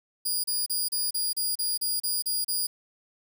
15% pulse tone bursts, 4860 Hz, D#8, 42 cents flat, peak -19 dBFS, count 11, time 0.25-2.67 s, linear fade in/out 10 ms, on 190 ms, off 33 ms, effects 9-bit

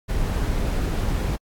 brown noise, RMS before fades -23 dBFS, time 0.08-1.37 s, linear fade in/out 20 ms, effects AAC 64 kbps

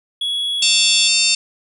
triangle tone with pitch glide, 3359 to 3400 Hz, G#7 to G#7, +19 to +40 cents, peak -17 dBFS, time 0.21-1.08 s, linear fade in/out 5 ms, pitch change +21 cents, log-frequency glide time 0.61-0.7 s
harmonic tone, 900 Hz, A5, 39 cents sharp, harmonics 3 / 4 / 5 / 6 / 7 / 8 / 9 / 10, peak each -19 / -20 / -19 / -20 / -27 / -22 / -25 / -26 dBFS, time 0.62-1.35 s, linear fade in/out 5 ms
effects none

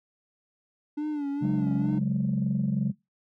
triangle tone with vibrato, 291.8 Hz, D4, 11 cents flat, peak -25 dBFS, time 0.97-1.99 s, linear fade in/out 10 ms, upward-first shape sine, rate 2.3 Hz, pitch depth 74 cents each way
sine chord, C# suspended fourth, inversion none, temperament equal, 138.59 / 185 / 207.7 Hz, C#3 / F#3 / G#3, 0 / 0 / 0 cents, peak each -27 dBFS, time 1.41-2.92 s, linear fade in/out 20 ms
effects noise-tail reverb RT60 0.2 s tail -22 dB re dry + tanh soft clip ceiling -17 dBFS

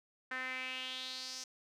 sawtooth tone with band-pass filter sweep, 257.6 Hz, C4, 27 cents flat, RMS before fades -42 dBFS, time 0.31-1.44 s, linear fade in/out 5 ms, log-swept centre 1700 to 5800 Hz, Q 4.2, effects none

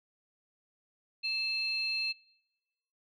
sine tone pair together, 2637 / 4190 Hz, E7 / C8, 0 / +2 cents, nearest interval minor sixth, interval 802 cents, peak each -33 / -32 dBFS, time 1.23-2.13 s, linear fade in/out 20 ms, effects noise-tail reverb RT60 1.0 s tail -25 dB re dry + tanh soft clip ceiling -22 dBFS

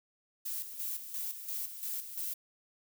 violet noise with tremolo, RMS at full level -37 dBFS, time 0.45-2.34 s, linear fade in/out 10 ms, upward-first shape square, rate 2.9 Hz, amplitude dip 60%, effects none

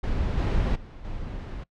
brown noise with level steps, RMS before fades -26 / -23 / -41 / -34 dBFS, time 0.03-1.64 s, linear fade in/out 10 ms, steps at 0.37 / 0.75 / 1.04 s, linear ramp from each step 10 ms, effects noise-tail reverb RT60 0.1 s tail -23 dB re dry + low-pass 4000 Hz 12 dB/octave

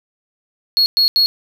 triangle tone bursts at uneven times, 4324 Hz, C#8, 44 cents flat, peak -9 dBFS, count 3, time 0.77-0.86 / 0.97-1.08 / 1.16-1.26 s, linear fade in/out 0 ms, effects none

